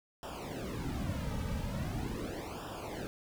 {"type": "noise with flanger", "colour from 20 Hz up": "brown", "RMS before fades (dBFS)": -38, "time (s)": [0.23, 3.07], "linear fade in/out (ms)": 0, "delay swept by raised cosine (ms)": [0.47, 2.87], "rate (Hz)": 0.41, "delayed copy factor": -0.95, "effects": []}